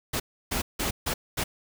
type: noise bursts at uneven times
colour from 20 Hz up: pink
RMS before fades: -28 dBFS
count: 5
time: 0.13-0.2 / 0.51-0.62 / 0.79-0.91 / 1.06-1.14 / 1.37-1.44 s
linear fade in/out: 10 ms
effects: none